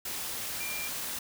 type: tone in noise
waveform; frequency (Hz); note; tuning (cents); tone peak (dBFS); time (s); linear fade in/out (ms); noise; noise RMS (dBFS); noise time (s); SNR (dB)
sine; 2382; D7; +24; -37; 0.6-0.88; 5; white; -36; 0.05-1.19; -4
effects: none